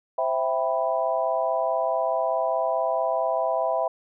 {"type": "chord", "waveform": "sine", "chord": "C major seventh", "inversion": "none", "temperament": "equal", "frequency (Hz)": [523.3, 659.3, 784, 987.8], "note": ["C5", "E5", "G5", "B5"], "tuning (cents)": [0, 0, 0, 0], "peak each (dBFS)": [-29, -24, -29, -29], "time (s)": [0.18, 3.88], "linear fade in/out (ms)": 5, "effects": []}